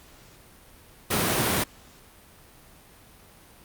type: high-pass noise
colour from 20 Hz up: pink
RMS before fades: -24 dBFS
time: 1.1-1.64 s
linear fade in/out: 10 ms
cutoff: 110 Hz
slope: 12 dB/octave
effects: pink hiss -52 dBFS RMS until 3.64 s + Opus 48 kbps